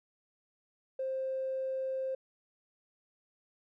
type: tone with tanh clipping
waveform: triangle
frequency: 527 Hz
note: C5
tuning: 12 cents sharp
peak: -32 dBFS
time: 0.99-2.15 s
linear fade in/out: 5 ms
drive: 4 dB
effects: none